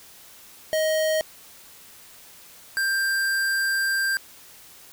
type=tone pair in turn; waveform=square; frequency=628 / 1582.5 Hz; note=D#5 / G6; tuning=+16 / +16 cents; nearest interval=octave + major third; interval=1600 cents; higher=second; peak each=-21 / -22 dBFS; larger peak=first; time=0.73-1.21 / 2.77-4.17 s; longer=second; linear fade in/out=0 ms; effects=white hiss -48 dBFS RMS until 4.92 s